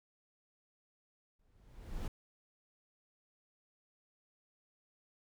brown noise with exponential growth, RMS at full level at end -35 dBFS, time 1.39-2.08 s, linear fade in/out 5 ms, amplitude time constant 150 ms, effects none

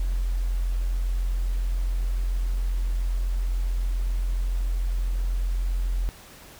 sine tone, 43.65 Hz, F1, in tune, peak -22 dBFS, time 0-6.09 s, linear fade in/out 0 ms, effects pink hiss -47 dBFS RMS until 6.59 s

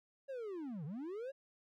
triangle linear two-way sweep, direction down then up, 561 to 135.8 to 561 Hz, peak -39 dBFS, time 0.28-1.32 s, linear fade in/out 20 ms, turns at 0.85 s, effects none

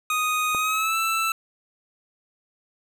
25% pulse tone with pitch glide, 1244.5 to 1326.1 Hz, D#6 to E6, 0 to +10 cents, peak -18 dBFS, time 0.1-1.32 s, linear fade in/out 2 ms, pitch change +110 cents, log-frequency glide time 0.57-0.97 s
click, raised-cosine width 1 ms, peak -18 dBFS, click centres 0.548 s
effects none

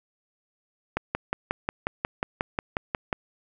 click train, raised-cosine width 0.5 ms, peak -10 dBFS, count 13, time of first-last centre 0.97-3.128 s, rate 5.56 Hz, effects none

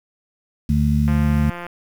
harmonic tone, 73.42 Hz, D2, in tune, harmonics 1 / 2 / 3, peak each -19 / -19 / -19 dBFS, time 0.69-1.5 s, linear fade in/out 5 ms
click train, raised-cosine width 0.5 ms, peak -17 dBFS, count 103, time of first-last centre 1.08-1.666 s, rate 174 Hz
effects 7-bit

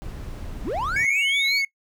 brown noise, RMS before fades -34 dBFS, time 0.02-1.05 s, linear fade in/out 0 ms
triangle linear sweep, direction up, 110 to 4656 Hz, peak -22 dBFS, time 0.63-1.63 s, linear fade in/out 50 ms
triangle tone with vibrato, 2218 Hz, C#7, in tune, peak -19 dBFS, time 0.96-1.65 s, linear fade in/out 5 ms, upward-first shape triangle, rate 5.5 Hz, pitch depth 33 cents each way
effects noise-tail reverb RT60 0.1 s tail -20 dB re dry

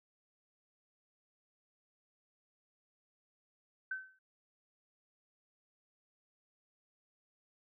sine tone with exponential decay, 1532 Hz, G6, 40 cents flat, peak -33 dBFS, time 3.91-4.19 s, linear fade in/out 5 ms, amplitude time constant 60 ms, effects none

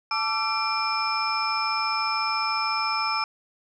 sine tone cluster, 878 / 1164 / 1350 / 2378 / 5230 Hz, A5 / D6 / E6 / D7 / E8, -4 / -16 / +41 / +21 / -15 cents, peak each -29 dBFS, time 0.11-3.24 s, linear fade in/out 2 ms, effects tanh soft clip ceiling -14 dBFS

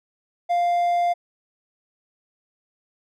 triangle tone, 698.5 Hz, F5, in tune, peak -16 dBFS, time 0.49-1.14 s, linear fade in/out 20 ms, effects none

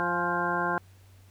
harmonic tone with a mistuned harmonic, 175.2 Hz, F3, 6 cents sharp, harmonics 1 / 2 / 3 / 4 / 5 / 6 / 8 / 9, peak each -36 / -34 / -37 / -34 / -33 / -31 / -33 / -33 dBFS, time 0-0.78 s, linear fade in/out 0 ms, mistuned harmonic 5, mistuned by -39 cents, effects added 95 Hz sine -52 dBFS peak until 1.3 s + pink hiss -62 dBFS RMS until 1.3 s

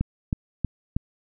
click train, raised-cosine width 5 ms, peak -11 dBFS, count 4, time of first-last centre 0.01-0.965 s, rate 3.14 Hz, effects none

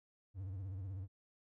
triangle tone with vibrato, 95.4 Hz, G2, 47 cents flat, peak -39 dBFS, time 0.34-1.08 s, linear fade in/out 50 ms, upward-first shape sine, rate 16 Hz, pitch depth 110 cents each way, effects none

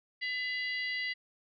harmonic tone with a mistuned harmonic, 669 Hz, E5, 25 cents sharp, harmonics 3 / 4 / 5 / 6 / 7, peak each -33 / -42 / -48 / -46 / -43 dBFS, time 0.21-1.14 s, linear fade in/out 20 ms, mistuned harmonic 4, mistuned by +110 cents, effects none

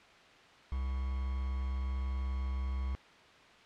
triangle tone with quantisation, 65.8 Hz, C2, 10 cents sharp, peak -30 dBFS, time 0.72-2.95 s, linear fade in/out 0 ms, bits 8, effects white hiss -57 dBFS RMS until 3.65 s + low-pass 3000 Hz 12 dB/octave

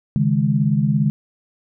sine chord, C# suspended second, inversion none, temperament equal with one note detuned, 138.03 / 155.56 / 207.7 Hz, C#3 / D#3 / G#3, -7 / 0 / 0 cents, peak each -19 dBFS, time 0.16-1.1 s, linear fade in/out 0 ms, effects none

